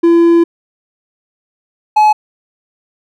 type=tone pair in turn; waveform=triangle; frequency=338.1 / 852 Hz; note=E4 / G#5; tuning=+44 / +44 cents; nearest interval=octave + major third; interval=1600 cents; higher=second; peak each=-3 dBFS; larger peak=neither; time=0.03-0.44 / 1.96-2.13 s; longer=first; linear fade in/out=10 ms; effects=none